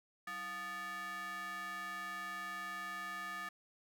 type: ring-modulated tone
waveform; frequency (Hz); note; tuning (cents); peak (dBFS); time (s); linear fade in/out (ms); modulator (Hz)
square; 260; C4; -11; -39; 0.27-3.49; 5; 1490
effects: none